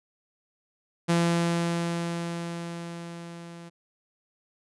sawtooth tone with level ramp, 170 Hz, F3, 46 cents flat, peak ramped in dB -16 to -38 dBFS, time 1.08-3.7 s, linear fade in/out 20 ms, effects resampled to 24000 Hz

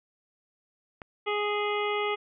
click, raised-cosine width 0.5 ms, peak -25 dBFS, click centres 1.018 s
harmonic tone, 415.3 Hz, G#4, in tune, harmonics 1 / 2 / 3 / 5 / 6 / 7 / 8, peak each -29 / -34 / -33 / -34 / -40 / -39 / -42 dBFS, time 1.26-2.16 s, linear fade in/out 20 ms
effects none

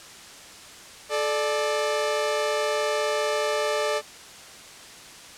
sawtooth tone pair together, 432.8 / 592 Hz, A4 / D5, -29 / +14 cents, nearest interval perfect fourth, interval 543 cents, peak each -23 / -21 dBFS, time 1.09-4.02 s, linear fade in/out 50 ms, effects white hiss -44 dBFS RMS until 5.37 s + low-pass 8000 Hz 12 dB/octave

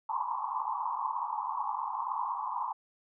white band-pass noise, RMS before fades -34 dBFS, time 0.09-2.73 s, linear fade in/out 5 ms, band 840 to 1100 Hz, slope 96 dB/octave, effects none

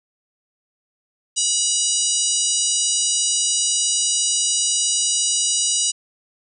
harmonic tone, 971 Hz, B5, 30 cents flat, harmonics 3 / 4 / 5 / 6 / 7 / 8 / 9, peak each -26 / -28 / -27 / -25 / -24 / -26 / -23 dBFS, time 1.36-5.92 s, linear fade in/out 20 ms, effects none

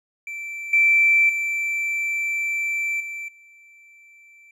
triangle tone with level steps, 2336 Hz, D7, 10 cents flat, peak -28 / -10 / -20 / -28 / -46 dBFS, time 0.27-4.51 s, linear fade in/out 2 ms, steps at 0.73 / 1.29 / 3 / 3.28 s, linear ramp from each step 5 ms, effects tanh soft clip ceiling -11 dBFS + resampled to 32000 Hz

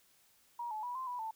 sine tone with pitch steps, 952 / 861 / 977 / 1040 / 983 / 886 Hz, A#5 / A5 / B5 / C6 / B5 / A5, +36 / -38 / -19 / -11 / -8 / +12 cents, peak -37 dBFS, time 0.59-1.31 s, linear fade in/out 5 ms, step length 120 ms, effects white hiss -68 dBFS RMS until 1.35 s

